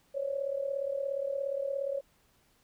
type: tone with amplitude modulation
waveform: sine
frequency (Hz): 553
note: C#5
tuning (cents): -4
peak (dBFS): -27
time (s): 0.14-2.01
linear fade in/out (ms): 20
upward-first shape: sine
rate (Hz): 37.1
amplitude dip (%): 75
effects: pink hiss -68 dBFS RMS until 2.63 s